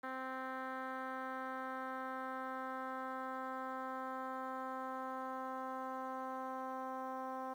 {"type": "tone with low-pass filter sweep", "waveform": "10% pulse", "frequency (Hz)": 260.9, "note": "C4", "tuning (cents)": -5, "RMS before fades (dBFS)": -43, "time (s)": [0.03, 7.54], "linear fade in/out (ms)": 10, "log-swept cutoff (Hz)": [1700, 1000], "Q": 1.8, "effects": ["11-bit"]}